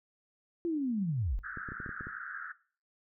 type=linear sweep; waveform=sine; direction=down; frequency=349.2 to 34.65 Hz; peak=-29 dBFS; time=0.65-1.39 s; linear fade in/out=0 ms
type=band-pass noise; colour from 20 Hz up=white; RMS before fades=-42 dBFS; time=1.43-2.53 s; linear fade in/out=20 ms; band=1300 to 1700 Hz; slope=96 dB/octave
type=clicks; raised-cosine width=3 ms; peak=-30 dBFS; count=8; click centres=1.573 / 1.688 / 1.72 / 1.802 / 1.862 / 1.892 / 2.009 / 2.07 s
effects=noise-tail reverb RT60 0.4 s tail -17 dB re dry